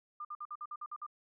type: tone bursts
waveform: sine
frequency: 1203 Hz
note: D6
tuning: 41 cents sharp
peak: -39 dBFS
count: 9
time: 0.2-1.065 s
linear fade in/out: 5 ms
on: 49 ms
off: 53 ms
effects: none